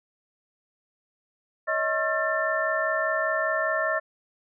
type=tone cluster; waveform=sine; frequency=570 / 635 / 1082 / 1355 / 1780 Hz; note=C#5 / D#5 / C#6 / E6 / A6; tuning=+48 / +35 / -42 / +47 / +20 cents; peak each=-34 / -27 / -32 / -31 / -27 dBFS; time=1.67-4 s; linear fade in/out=20 ms; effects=none